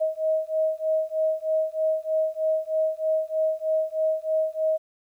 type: beating tone pair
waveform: sine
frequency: 630 / 633.2 Hz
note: D#5 / D#5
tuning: +21 / +30 cents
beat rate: 3.2 Hz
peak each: -25 dBFS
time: 0-4.78 s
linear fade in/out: 20 ms
effects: 10-bit